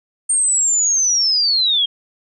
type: linear sweep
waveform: sine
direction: down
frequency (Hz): 8740 to 3196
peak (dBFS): -13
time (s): 0.29-1.86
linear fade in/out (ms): 10
effects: none